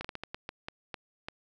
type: slowing click train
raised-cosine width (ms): 0.3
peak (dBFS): -21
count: 10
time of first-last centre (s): 0.01-1.285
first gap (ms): 35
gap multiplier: 1.33
effects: none